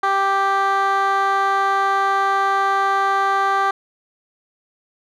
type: tone with band-pass filter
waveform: 15% pulse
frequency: 392 Hz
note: G4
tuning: in tune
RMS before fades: -18 dBFS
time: 0.03-3.71 s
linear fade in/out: 5 ms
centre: 1100 Hz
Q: 1.5
effects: none